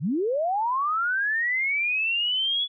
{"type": "linear sweep", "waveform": "sine", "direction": "up", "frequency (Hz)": [117.1, 3427], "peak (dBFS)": -22, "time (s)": [0, 2.68], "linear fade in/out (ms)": 50, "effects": []}